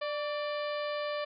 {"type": "harmonic tone with a mistuned harmonic", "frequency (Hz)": 592, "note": "D5", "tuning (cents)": 14, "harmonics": [1, 2, 3, 4, 5, 6, 7, 8], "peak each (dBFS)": [-33, -39, -43, -45, -47, -49, -50, -51], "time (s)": [0.01, 1.25], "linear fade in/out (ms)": 10, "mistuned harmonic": 2, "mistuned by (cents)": -46, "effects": []}